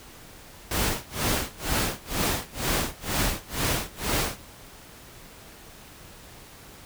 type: noise with tremolo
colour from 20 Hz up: pink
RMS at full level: -24 dBFS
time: 0.71-4.37 s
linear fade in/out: 2 ms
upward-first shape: sine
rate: 2.1 Hz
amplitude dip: 100%
effects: pink hiss -47 dBFS RMS until 6.85 s